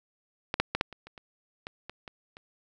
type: clicks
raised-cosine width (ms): 0.3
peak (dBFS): -12 / -7 / -11 / -8 / -27 / -30 / -29 / -21 / -23 / -25 / -30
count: 11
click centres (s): 0.541 / 0.6 / 0.75 / 0.811 / 0.927 / 1.07 / 1.178 / 1.669 / 1.896 / 2.078 / 2.369
effects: none